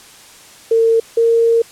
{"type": "tone pair in turn", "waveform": "sine", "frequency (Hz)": [454.5, 460.8], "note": ["A#4", "A#4"], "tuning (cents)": [-44, -20], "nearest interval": "unison", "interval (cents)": 24, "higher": "second", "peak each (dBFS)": -9, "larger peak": "neither", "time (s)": [[0.71, 1], [1.17, 1.62]], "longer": "second", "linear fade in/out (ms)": 5, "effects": ["white hiss -41 dBFS RMS until 1.71 s", "low-pass 10000 Hz 12 dB/octave"]}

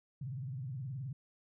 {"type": "tone with vibrato", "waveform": "sine", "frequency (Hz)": 130.81, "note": "C3", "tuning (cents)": 0, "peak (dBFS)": -38, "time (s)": [0.21, 1.13], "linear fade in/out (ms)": 5, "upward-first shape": "triangle", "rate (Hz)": 19, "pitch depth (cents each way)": 260, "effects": []}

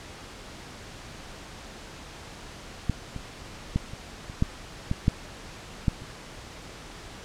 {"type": "clicks", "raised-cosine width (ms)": 5, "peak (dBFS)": [-11, -22, -11, -26, -26, -9, -13, -7, -9, -28], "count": 10, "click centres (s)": [2.897, 3.163, 3.76, 3.935, 4.299, 4.424, 4.914, 5.081, 5.882, 6.021], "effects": ["pink hiss -43 dBFS RMS until 7.24 s", "low-pass 7000 Hz 12 dB/octave"]}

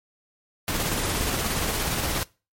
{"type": "noise with tremolo", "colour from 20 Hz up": "pink", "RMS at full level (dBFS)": -25, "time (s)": [0.68, 2.23], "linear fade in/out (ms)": 0, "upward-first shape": "square", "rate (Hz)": 17, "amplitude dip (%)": 25, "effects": ["noise-tail reverb RT60 0.3 s tail -22 dB re dry", "MP3 64 kbps"]}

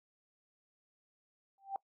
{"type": "tone with exponential growth", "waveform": "sine", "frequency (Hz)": 784, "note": "G5", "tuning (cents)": 0, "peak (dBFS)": -31, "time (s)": [1.58, 1.76], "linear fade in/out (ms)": 1, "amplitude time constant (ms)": 37, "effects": ["noise-tail reverb RT60 0.1 s tail -21 dB re dry"]}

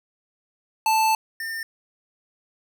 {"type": "tone pair in turn", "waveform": "square", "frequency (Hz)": [880, 1806.3], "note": ["A5", "A6"], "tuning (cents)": [0, 45], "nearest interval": "octave", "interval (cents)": 1245, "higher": "second", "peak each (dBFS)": [-18, -29], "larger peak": "first", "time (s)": [[0.86, 1.15], [1.4, 1.63]], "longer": "first", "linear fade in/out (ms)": 2, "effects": []}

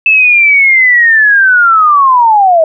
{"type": "linear sweep", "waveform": "sine", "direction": "down", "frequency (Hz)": [2637, 622.3], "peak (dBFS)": -3, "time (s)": [0.06, 2.64], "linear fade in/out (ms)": 2, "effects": []}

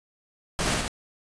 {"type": "noise with echo", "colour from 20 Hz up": "pink", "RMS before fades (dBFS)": -26, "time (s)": [0.59, 0.74], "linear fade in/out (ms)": 0, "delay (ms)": 70, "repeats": 2, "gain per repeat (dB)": -2, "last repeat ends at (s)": 0.88, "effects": ["resampled to 22050 Hz"]}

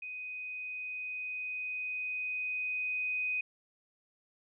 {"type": "tone with level ramp", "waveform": "sine", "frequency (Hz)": 2500, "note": "D#7", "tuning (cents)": 8, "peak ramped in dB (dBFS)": [-39, -30], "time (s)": [0.02, 3.41], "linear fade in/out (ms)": 5, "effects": []}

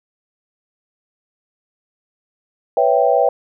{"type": "chord", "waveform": "sine", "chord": "C# half-diminished seventh", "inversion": "third", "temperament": "equal", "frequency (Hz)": [493.9, 554.4, 659.3, 784], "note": ["B4", "C#5", "E5", "G5"], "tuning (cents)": [0, 0, 0, 0], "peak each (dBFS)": -17, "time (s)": [2.77, 3.29], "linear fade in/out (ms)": 2, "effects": []}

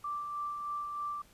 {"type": "tone with tremolo", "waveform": "sine", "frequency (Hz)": 1174, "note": "D6", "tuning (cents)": -1, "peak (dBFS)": -33, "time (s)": [0.04, 1.22], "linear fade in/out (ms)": 5, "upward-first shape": "sine", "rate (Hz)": 3.2, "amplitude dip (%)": 35, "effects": ["pink hiss -62 dBFS RMS until 1.33 s", "resampled to 32000 Hz"]}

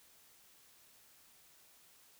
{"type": "silence", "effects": ["white hiss -64 dBFS RMS until 2.19 s"]}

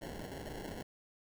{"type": "noise with sample-and-hold", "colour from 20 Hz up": "white", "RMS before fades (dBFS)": -44, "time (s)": [0.01, 0.83], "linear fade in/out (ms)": 10, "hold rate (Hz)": 1225, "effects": []}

